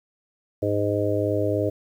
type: harmonic tone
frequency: 103.1 Hz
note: G#2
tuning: 12 cents flat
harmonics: 1 / 3 / 4 / 5 / 6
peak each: -27 / -27 / -27 / -27 / -27 dBFS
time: 0.62-1.7 s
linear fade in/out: 10 ms
effects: 9-bit